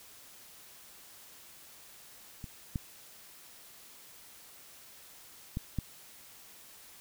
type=clicks; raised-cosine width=5 ms; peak=-29 / -20 / -21 / -19 dBFS; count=4; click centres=2.442 / 2.758 / 5.571 / 5.787 s; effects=white hiss -54 dBFS RMS until 7 s